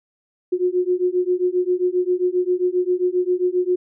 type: beating tone pair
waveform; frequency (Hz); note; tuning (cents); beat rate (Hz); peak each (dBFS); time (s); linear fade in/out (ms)
sine; 357.9 / 365.4; F4 / F#4; +42 / -22; 7.5; -20; 0.52-3.76; 10
effects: none